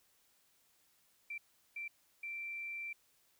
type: tone bursts at uneven times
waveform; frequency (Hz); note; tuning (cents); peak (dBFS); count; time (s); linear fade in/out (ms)
sine; 2348; D7; -1; -40; 3; 1.3-1.38 / 1.76-1.88 / 2.23-2.93; 5
effects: white hiss -72 dBFS RMS until 3.39 s